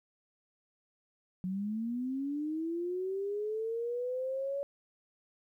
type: linear sweep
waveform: sine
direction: up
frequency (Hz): 180.7 to 566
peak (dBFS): -32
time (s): 1.44-4.63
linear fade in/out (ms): 0
effects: 12-bit